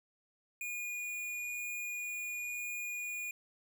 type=tone; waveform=square; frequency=2443 Hz; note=D#7; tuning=32 cents flat; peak=-38 dBFS; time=0.61-3.31 s; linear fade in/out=2 ms; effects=none